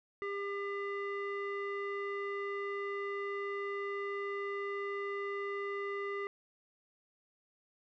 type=tone with low-pass filter; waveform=square; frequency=400.7 Hz; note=G4; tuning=38 cents sharp; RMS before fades=-38 dBFS; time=0.22-6.27 s; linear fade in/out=0 ms; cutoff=1800 Hz; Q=4.1; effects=none